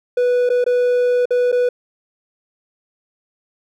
triangle tone with dropouts, 492.3 Hz, B4, 6 cents flat, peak -11 dBFS, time 0.17-1.69 s, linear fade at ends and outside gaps 5 ms, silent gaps 0.492-0.5 / 0.642-0.663 / 1.256-1.306 / 1.518-1.525 s, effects none

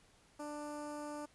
15% pulse tone with notch filter, 295.9 Hz, D4, 13 cents sharp, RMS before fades -44 dBFS, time 0.39-1.26 s, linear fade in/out 10 ms, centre 3300 Hz, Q 0.58, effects pink hiss -67 dBFS RMS until 1.34 s + resampled to 24000 Hz

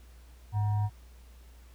sine tone with frequency modulation, 103.83 Hz, G#2, in tune, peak -25 dBFS, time 0.52-0.9 s, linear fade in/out 50 ms, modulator 844 Hz, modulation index 0.3, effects added 60 Hz sine -50 dBFS peak until 1.74 s + pink hiss -62 dBFS RMS until 1.74 s

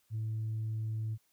sine tone, 110 Hz, A2, in tune, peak -31 dBFS, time 0.1-1.18 s, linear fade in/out 50 ms, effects tanh soft clip ceiling -30 dBFS + white hiss -73 dBFS RMS until 1.32 s

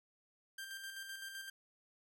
sawtooth tone with tremolo, 1581 Hz, G6, 14 cents sharp, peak -40 dBFS, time 0.58-1.5 s, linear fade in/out 5 ms, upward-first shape square, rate 7.8 Hz, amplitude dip 40%, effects none

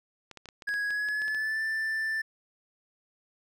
clicks, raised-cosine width 0.2 ms, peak -27 dBFS, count 12, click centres 0.313 / 0.373 / 0.457 / 0.488 / 0.622 / 0.69 / 0.74 / 0.906 / 1.087 / 1.219 / 1.281 / 1.347 s
triangle tone with pitch glide, 1661.2 to 1770.2 Hz, G#6 to A6, 0 to +10 cents, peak -26 dBFS, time 0.67-2.22 s, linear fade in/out 10 ms, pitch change +110 cents, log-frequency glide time 0.86-1.62 s
effects none

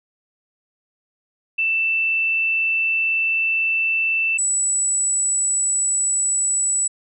sine tone pair in turn, 2661 / 7892 Hz, E7 / B8, +16 / -2 cents, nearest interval octave + perfect fifth, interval 1882 cents, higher second, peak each -17 dBFS, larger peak neither, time 1.58-4.38 / 4.38-6.88 s, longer first, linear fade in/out 10 ms, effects none

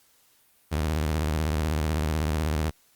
sawtooth tone with vibrato, 77.2 Hz, D#2, 13 cents flat, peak -20 dBFS, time 0.71-2.71 s, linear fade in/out 20 ms, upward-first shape sine, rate 16 Hz, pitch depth 140 cents each way, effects white hiss -62 dBFS RMS until 2.95 s + Opus 48 kbps

